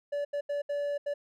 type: tone bursts at uneven times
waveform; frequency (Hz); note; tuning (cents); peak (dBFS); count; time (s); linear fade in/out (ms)
triangle; 576; D5; -34; -27; 5; 0.12-0.25 / 0.33-0.41 / 0.49-0.62 / 0.69-0.98 / 1.06-1.14; 10
effects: none